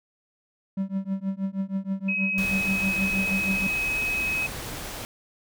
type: tone with tremolo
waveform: triangle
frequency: 193.4 Hz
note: G3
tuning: 23 cents flat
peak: -20 dBFS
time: 0.77-3.67 s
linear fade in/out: 5 ms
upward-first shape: triangle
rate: 6.3 Hz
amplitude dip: 100%
type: tone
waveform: sine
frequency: 2546 Hz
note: D#7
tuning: 39 cents sharp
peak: -24 dBFS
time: 2.08-4.47 s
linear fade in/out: 10 ms
type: noise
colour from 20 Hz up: pink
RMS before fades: -35 dBFS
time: 2.38-5.05 s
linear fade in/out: 0 ms
effects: none